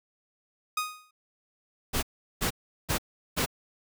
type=tone with exponential decay; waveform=sawtooth; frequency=1244.5 Hz; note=D#6; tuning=in tune; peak=-21 dBFS; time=0.77-1.11 s; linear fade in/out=5 ms; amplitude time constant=73 ms
type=noise bursts; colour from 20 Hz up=pink; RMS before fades=-27 dBFS; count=4; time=1.93-3.462 s; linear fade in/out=20 ms; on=98 ms; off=380 ms
effects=none